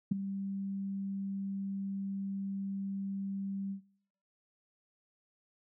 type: tone with ADSR envelope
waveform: sine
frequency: 196 Hz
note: G3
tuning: in tune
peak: -22 dBFS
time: 0.11-3.81 s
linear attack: 9 ms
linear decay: 10 ms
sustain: -13 dB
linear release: 100 ms
effects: noise-tail reverb RT60 0.7 s tail -21 dB re dry